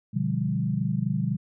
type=chord; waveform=sine; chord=G dominant seventh; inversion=first; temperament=equal with one note detuned; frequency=123.47 / 146.83 / 174.61 / 199.08 Hz; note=B2 / D3 / F3 / G3; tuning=0 / 0 / 0 / +27 cents; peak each=-29 dBFS; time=0.13-1.37 s; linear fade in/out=20 ms; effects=none